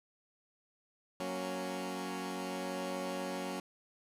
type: chord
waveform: 15% pulse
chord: F# major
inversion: none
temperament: equal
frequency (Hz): 185 / 233.1 / 277.2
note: F#3 / A#3 / C#4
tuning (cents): 0 / 0 / 0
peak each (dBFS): -34 / -38 / -34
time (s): 1.2-3.6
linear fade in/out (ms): 2
effects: low-pass 12000 Hz 12 dB/octave